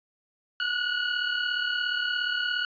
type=tone pair together; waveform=25% pulse; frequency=1440.9 / 1478 Hz; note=F#6 / F#6; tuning=-46 / -2 cents; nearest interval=unison; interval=44 cents; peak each=-25 dBFS; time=0.6-2.65 s; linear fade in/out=2 ms; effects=resampled to 11025 Hz